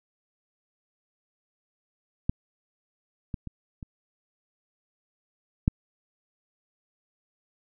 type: clicks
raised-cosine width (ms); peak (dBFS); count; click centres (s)
5; -11 / -19 / -24 / -27 / -7; 5; 2.295 / 3.342 / 3.473 / 3.828 / 5.679
effects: none